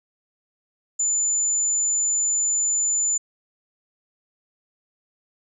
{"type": "tone", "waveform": "sine", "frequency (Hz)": 7040, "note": "A8", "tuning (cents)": 0, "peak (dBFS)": -19, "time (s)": [0.99, 3.18], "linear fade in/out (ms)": 10, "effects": []}